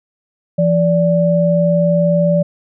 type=tone pair together; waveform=sine; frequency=170 / 582.8 Hz; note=F3 / D5; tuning=-46 / -13 cents; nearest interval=octave + major sixth; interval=2133 cents; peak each=-13 dBFS; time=0.58-2.43 s; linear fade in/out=10 ms; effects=none